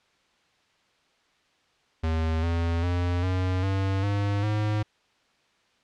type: tone with pitch steps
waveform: square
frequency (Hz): 80.4 / 84.2 / 88.18 / 92.36 / 96.72 / 101.3 / 106.09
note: E2 / E2 / F2 / F#2 / G2 / G#2 / G#2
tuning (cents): -43 / +37 / +17 / -3 / -23 / -43 / +37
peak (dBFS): -24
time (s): 2.03-4.83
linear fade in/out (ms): 10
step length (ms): 400
effects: white hiss -65 dBFS RMS until 5.83 s + low-pass 4000 Hz 12 dB/octave